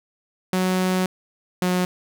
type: tone pair in turn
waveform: sawtooth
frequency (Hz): 185 / 181.3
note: F#3 / F#3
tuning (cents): 0 / -35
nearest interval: unison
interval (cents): 35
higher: first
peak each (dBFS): -15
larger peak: neither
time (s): 0.53-1.06 / 1.62-1.85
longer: first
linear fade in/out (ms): 2
effects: none